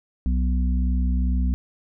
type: harmonic tone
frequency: 62.4 Hz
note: B1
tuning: 19 cents sharp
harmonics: 1 / 3 / 4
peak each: -19 / -29 / -31 dBFS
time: 0.26-1.54 s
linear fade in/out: 0 ms
effects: none